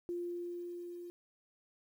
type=tone with level ramp; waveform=sine; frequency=349.2 Hz; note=F4; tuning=in tune; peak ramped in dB=-35 to -44 dBFS; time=0.09-1.1 s; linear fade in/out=0 ms; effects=11-bit